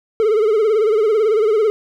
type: tone with vibrato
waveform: triangle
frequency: 432 Hz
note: A4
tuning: 32 cents flat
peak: -10 dBFS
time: 0.2-1.7 s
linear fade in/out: 0 ms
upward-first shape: sine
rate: 18 Hz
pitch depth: 92 cents each way
effects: none